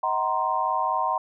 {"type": "chord", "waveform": "sine", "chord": "C half-diminished seventh", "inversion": "first", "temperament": "just", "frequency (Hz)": [627.9, 753.5, 941.9, 1046.5], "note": ["Eb5", "Gb5", "Bb5", "C6"], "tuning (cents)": [16, 31, 18, 0], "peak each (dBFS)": [-32, -28, -26, -26], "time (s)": [0.03, 1.18], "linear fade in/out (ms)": 5, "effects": []}